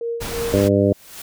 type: tone with tremolo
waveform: sine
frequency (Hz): 466.2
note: A#4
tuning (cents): 0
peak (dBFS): -21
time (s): 0.01-0.64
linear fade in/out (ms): 2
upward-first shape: sine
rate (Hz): 2.9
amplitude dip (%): 80
type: noise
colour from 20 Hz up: pink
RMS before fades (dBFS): -28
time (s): 0.2-0.69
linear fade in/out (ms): 20
type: harmonic tone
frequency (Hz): 100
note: G2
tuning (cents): +35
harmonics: 1 / 2 / 3 / 4 / 5 / 6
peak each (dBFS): -20 / -20 / -20 / -20 / -20 / -20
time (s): 0.53-0.93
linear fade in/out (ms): 5
type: noise with exponential growth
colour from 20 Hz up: white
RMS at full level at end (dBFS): -33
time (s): 0.66-1.22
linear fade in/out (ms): 5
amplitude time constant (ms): 120
effects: none